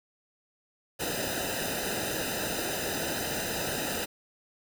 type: noise with comb filter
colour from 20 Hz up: pink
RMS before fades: -32 dBFS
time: 0.99-4.06 s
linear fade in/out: 20 ms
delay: 0.9 ms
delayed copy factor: -0.95
effects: none